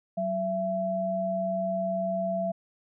sine tone pair together, 188.01 / 670 Hz, F#3 / E5, +28 / +28 cents, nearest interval octave + minor seventh, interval 2200 cents, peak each -32 / -27 dBFS, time 0.17-2.52 s, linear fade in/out 10 ms, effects none

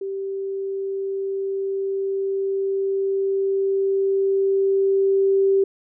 sine tone with level ramp, 390 Hz, G4, 9 cents flat, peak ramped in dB -25 to -14 dBFS, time 0.01-5.64 s, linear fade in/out 5 ms, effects none

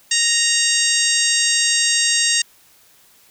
harmonic tone, 932.3 Hz, A#5, in tune, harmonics 2 / 3 / 4 / 5 / 6 / 7 / 8 / 9, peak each -23 / -23 / -23 / -23 / -23 / -23 / -23 / -23 dBFS, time 0.11-2.42 s, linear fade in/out 5 ms, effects white hiss -52 dBFS RMS until 3.3 s

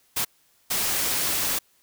white noise bursts at uneven times, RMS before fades -25 dBFS, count 2, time 0.16-0.25 / 0.7-1.59 s, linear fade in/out 10 ms, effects white hiss -63 dBFS RMS until 1.82 s

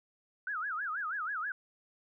sine tone with vibrato, 1443 Hz, F#6, 44 cents flat, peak -33 dBFS, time 0.47-1.52 s, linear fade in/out 2 ms, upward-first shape sine, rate 6.2 Hz, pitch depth 280 cents each way, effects none

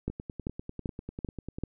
two click trains, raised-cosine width 3 ms, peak -24 / -18 dBFS, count 16 / 5, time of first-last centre 0.1-1.585 / 0.08-1.636 s, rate 10.1 / 2.57 Hz, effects none

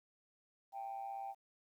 sine tone with amplitude modulation, 787 Hz, G5, 7 cents sharp, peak -37 dBFS, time 0.72-1.35 s, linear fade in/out 50 ms, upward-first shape sine, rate 116 Hz, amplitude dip 70%, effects tanh soft clip ceiling -36 dBFS + 12-bit

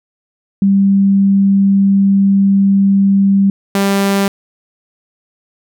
sine / sawtooth tone pair in turn, 196.7 / 197.7 Hz, G3 / G3, +6 / +15 cents, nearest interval unison, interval 9 cents, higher second, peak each -7 dBFS, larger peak neither, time 0.62-3.5 / 3.75-4.28 s, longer first, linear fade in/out 2 ms, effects none

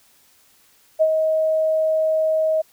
sine tone with ADSR envelope, 632 Hz, D#5, 27 cents sharp, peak -11 dBFS, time 0.99-2.62 s, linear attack 26 ms, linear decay 58 ms, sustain -5 dB, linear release 13 ms, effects white hiss -56 dBFS RMS until 2.72 s

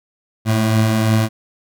25% pulse beating tone pair, 107.6 / 110.5 Hz, A2 / A2, -38 / +8 cents, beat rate 2.9 Hz, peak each -19 / -10 dBFS, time 0.45-1.29 s, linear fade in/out 50 ms, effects none

